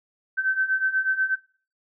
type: beating tone pair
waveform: sine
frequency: 1535 / 1543.2 Hz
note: G6 / G6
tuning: -37 / -28 cents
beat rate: 8.2 Hz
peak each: -26 / -22 dBFS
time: 0.37-1.36 s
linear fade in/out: 20 ms
effects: noise-tail reverb RT60 0.4 s tail -20 dB re dry